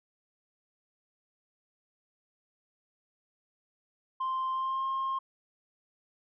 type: tone with pitch glide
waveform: sine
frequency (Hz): 1046.5 to 1066.6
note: C6 to C6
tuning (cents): 0 to +33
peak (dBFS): -27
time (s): 4.2-5.19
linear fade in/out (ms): 10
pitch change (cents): +33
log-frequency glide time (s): 4.51-4.85
effects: tanh soft clip ceiling -27 dBFS